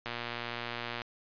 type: click train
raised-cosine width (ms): 0.3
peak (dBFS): -20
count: 115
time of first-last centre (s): 0.06-1.018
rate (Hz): 119
effects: resampled to 11025 Hz